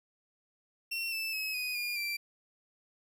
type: tone with pitch steps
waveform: 30% pulse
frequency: 2719 / 2642 / 2566 / 2493 / 2422 / 2353 Hz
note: F7 / E7 / E7 / D#7 / D#7 / D7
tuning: -47 / +3 / -47 / +3 / -47 / +3 cents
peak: -30 dBFS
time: 0.91-2.17 s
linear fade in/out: 10 ms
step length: 210 ms
effects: none